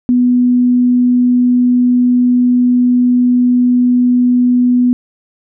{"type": "tone", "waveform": "sine", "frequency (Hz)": 246.9, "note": "B3", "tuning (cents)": 0, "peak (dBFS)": -7, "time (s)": [0.09, 4.93], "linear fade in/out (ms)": 0, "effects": []}